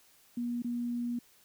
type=tone with dropouts; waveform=sine; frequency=239.9 Hz; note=A#3; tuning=50 cents sharp; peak=-31 dBFS; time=0.37-1.19 s; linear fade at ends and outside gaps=5 ms; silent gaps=0.622-0.644 s; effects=white hiss -63 dBFS RMS until 1.44 s